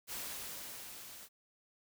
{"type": "noise with level ramp", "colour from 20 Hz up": "white", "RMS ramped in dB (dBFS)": [-41, -52], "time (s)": [0.07, 1.29], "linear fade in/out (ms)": 50, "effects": []}